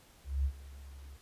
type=tone with ADSR envelope; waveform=sine; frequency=68.6 Hz; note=C#2; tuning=17 cents flat; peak=-26 dBFS; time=0.24-1.17 s; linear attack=210 ms; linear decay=67 ms; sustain=-20 dB; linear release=19 ms; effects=pink hiss -61 dBFS RMS until 1.21 s + resampled to 32000 Hz